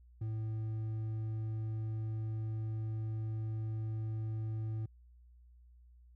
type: tone with hard clipping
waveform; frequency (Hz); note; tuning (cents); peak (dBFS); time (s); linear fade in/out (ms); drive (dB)
triangle; 110; A2; 0; -36; 0.21-4.86; 5; 7
effects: added 60 Hz sine -57 dBFS peak until 6.15 s